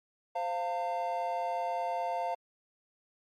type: tone cluster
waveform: triangle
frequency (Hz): 521 / 696 / 905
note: C5 / F5 / A5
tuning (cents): -7 / -6 / +48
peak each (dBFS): -37 / -31 / -34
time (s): 0.35-2.35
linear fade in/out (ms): 10
effects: Opus 48 kbps